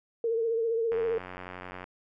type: tone with vibrato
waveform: sine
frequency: 456.6 Hz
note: A#4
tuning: 36 cents flat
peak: -25 dBFS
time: 0.24-1.18 s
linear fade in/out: 2 ms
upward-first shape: triangle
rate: 15 Hz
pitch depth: 55 cents each way
type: click train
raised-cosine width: 0.5 ms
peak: -25 dBFS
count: 85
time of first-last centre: 0.92-1.841 s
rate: 91.2 Hz
effects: none